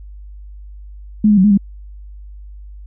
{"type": "tone with pitch steps", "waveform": "sine", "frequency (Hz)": [212.2, 207.7, 186.7, 208.9, 198.5], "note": ["G#3", "G#3", "F#3", "G#3", "G3"], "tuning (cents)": [38, 0, 16, 10, 22], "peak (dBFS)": -7, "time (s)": [1.24, 1.575], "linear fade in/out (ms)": 5, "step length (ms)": 67, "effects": ["added 50 Hz sine -32 dBFS peak until 2.86 s"]}